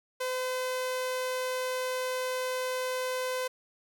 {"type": "tone", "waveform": "sawtooth", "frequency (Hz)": 510, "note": "C5", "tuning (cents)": -44, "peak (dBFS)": -26, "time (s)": [0.2, 3.48], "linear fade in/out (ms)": 10, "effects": []}